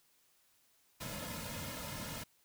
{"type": "noise with comb filter", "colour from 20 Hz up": "pink", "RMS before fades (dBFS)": -43, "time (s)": [1, 2.24], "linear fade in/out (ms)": 10, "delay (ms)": 2.6, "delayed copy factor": -0.85, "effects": ["white hiss -71 dBFS RMS until 2.44 s"]}